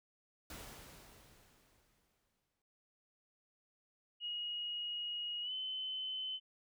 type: noise with exponential decay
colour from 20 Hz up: pink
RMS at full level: -48 dBFS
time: 0.5-2.62 s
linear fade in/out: 2 ms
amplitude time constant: 460 ms
type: tone with pitch glide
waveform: sine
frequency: 2887 to 3046 Hz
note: F#7 to F#7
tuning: -43 to +50 cents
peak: -38 dBFS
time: 4.2-6.4 s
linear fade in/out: 50 ms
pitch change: +93 cents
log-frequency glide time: 5.42-5.53 s
effects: none